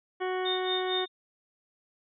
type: harmonic tone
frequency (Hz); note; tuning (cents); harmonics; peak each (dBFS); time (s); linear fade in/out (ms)
370; F#4; 0; 1 / 2 / 3 / 4 / 5 / 6 / 8 / 9; -30 / -35 / -39 / -42 / -41 / -44 / -48 / -50; 0.2-1.06; 20
type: tone with tremolo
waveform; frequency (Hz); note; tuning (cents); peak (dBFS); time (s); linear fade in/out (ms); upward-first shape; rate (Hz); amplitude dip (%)
sine; 3645; A#7; -40; -28; 0.45-1.08; 10; sine; 4.4; 90
effects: none